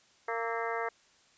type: harmonic tone with a mistuned harmonic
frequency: 230.1 Hz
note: A#3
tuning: 22 cents flat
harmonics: 2 / 3 / 4 / 5 / 6 / 7 / 8 / 9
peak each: -36 / -38 / -39 / -40 / -41 / -41 / -42 / -43 dBFS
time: 0.28-0.89 s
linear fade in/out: 5 ms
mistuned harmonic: 6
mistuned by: -80 cents
effects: white hiss -64 dBFS RMS until 1.37 s + resampled to 16000 Hz